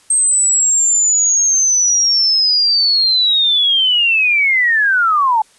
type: linear sweep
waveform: sine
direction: down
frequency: 8372 to 845 Hz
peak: -10 dBFS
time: 0.1-5.42 s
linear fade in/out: 5 ms
effects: white hiss -50 dBFS RMS until 5.58 s + resampled to 24000 Hz